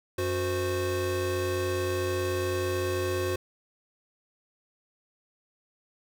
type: tone cluster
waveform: square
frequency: 92.2 / 365.9 / 519 Hz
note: F#2 / F#4 / C5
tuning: -6 / -19 / -14 cents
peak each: -33 / -30 / -34 dBFS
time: 0.18-3.36 s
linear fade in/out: 5 ms
effects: none